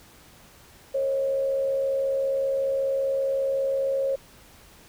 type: tone with frequency modulation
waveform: sine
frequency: 542 Hz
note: C#5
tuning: 39 cents flat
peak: -22 dBFS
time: 0.94-4.16 s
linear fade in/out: 10 ms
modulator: 74.7 Hz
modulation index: 0.35
effects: pink hiss -52 dBFS RMS until 4.88 s